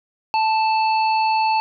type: harmonic tone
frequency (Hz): 880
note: A5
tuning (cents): 0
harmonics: 1 / 3 / 5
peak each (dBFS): -16 / -26 / -30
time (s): 0.34-1.6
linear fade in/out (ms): 0
effects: none

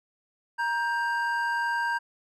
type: tone pair together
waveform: triangle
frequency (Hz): 941 / 1582.6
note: A#5 / G6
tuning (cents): +16 / +16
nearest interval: major sixth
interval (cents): 900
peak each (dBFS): -26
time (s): 0.58-1.99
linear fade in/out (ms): 20
effects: none

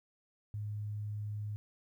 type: tone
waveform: sine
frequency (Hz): 104.8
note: G#2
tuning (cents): +16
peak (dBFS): -36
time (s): 0.54-1.56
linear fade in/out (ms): 0
effects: 12-bit

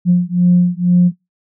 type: beating tone pair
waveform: sine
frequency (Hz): 176.4 / 178.5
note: F3 / F3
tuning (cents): +18 / +38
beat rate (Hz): 2.1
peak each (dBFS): -11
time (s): 0.05-1.12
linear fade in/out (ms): 50
effects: noise-tail reverb RT60 0.2 s tail -23 dB re dry + tanh soft clip ceiling -2 dBFS

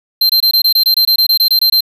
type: tone bursts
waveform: square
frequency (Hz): 4139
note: C8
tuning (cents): -20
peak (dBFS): -8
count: 15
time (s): 0.21-1.807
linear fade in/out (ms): 5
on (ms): 85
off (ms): 23
effects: none

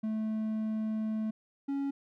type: tone pair in turn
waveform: triangle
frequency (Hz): 217.9 / 277.9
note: A3 / C#4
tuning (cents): -17 / +4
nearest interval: major third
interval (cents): 421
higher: second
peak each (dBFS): -28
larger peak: neither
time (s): 0.03-1.31 / 1.68-1.91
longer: first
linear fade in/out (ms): 10
effects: none

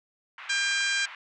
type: band-pass noise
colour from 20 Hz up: white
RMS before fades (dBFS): -43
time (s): 0.38-1.15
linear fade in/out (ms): 2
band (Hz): 1000 to 2500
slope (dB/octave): 24
type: harmonic tone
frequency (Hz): 798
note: G5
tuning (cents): +31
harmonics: 2 / 3 / 4 / 5 / 6 / 7 / 8 / 9 / 10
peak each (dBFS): -27 / -31 / -33 / -35 / -37 / -38 / -39 / -40 / -41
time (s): 0.49-1.06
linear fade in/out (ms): 10
effects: none

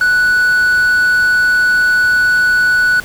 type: tone with quantisation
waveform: triangle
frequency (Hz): 1480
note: F#6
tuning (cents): 0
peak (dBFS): -7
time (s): 0.01-3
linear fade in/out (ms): 2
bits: 6
effects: pink hiss -33 dBFS RMS until 3.04 s

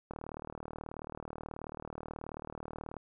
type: click train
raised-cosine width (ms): 1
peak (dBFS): -27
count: 111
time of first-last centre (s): 0.11-2.967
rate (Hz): 38.5
effects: none

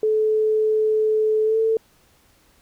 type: tone with pitch glide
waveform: sine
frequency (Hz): 433.1 to 445.5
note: A4 to A4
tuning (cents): -27 to +22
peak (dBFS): -16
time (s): 0.03-1.77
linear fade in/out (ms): 2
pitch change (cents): +49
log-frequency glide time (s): 1.44-1.58
effects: pink hiss -58 dBFS RMS until 2.61 s

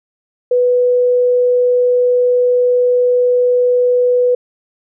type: tone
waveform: sine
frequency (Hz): 493.9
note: B4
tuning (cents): 0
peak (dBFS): -9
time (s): 0.51-4.35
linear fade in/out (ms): 5
effects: none

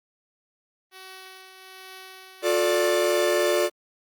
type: tone with tremolo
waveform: 5% pulse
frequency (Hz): 377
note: F#4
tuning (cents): +32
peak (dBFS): -29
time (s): 0.91-3.27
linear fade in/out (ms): 50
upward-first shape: triangle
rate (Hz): 1.2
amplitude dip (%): 50
type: chord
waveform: 45% pulse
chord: D minor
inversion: first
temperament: equal with one note detuned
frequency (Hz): 357 / 440 / 587.3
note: F4 / A4 / D5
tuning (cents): +38 / 0 / 0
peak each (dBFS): -24 / -27 / -23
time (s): 2.42-3.7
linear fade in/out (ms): 50
effects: Opus 32 kbps

